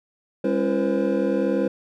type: tone cluster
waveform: triangle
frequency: 201.3 / 273.2 / 338.5 / 483.3 / 524 Hz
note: G3 / C#4 / E4 / B4 / C5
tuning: +46 / -25 / +46 / -38 / +2 cents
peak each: -24 dBFS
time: 0.44-1.68 s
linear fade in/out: 5 ms
effects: none